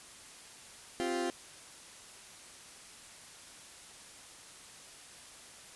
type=chord; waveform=30% pulse; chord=C suspended fourth; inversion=none; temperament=equal; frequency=261.6 / 349.2 / 392 Hz; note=C4 / F4 / G4; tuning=0 / 0 / 0 cents; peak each=-36 / -31 / -37 dBFS; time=1-1.3 s; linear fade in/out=0 ms; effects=white hiss -52 dBFS RMS until 5.75 s + resampled to 24000 Hz